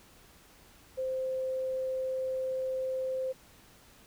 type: tone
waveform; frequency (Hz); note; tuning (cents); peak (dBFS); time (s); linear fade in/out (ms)
sine; 521; C5; -7; -30; 0.97-3.33; 20
effects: pink hiss -58 dBFS RMS until 4.06 s